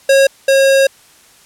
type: tone pair in turn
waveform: square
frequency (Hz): 545 / 542.4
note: C#5 / C#5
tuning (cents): -29 / -38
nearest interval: unison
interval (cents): 9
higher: first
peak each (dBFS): -7 / -8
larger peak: first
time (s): 0.09-0.27 / 0.48-0.87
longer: second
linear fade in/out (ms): 5
effects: white hiss -46 dBFS RMS until 1.45 s + low-pass 11000 Hz 12 dB/octave